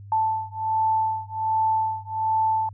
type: beating tone pair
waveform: sine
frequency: 880 / 881.3 Hz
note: A5 / A5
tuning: 0 / +3 cents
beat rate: 1.3 Hz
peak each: -24 / -24 dBFS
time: 0.12-2.69 s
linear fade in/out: 2 ms
effects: added 100 Hz sine -39 dBFS peak until 2.73 s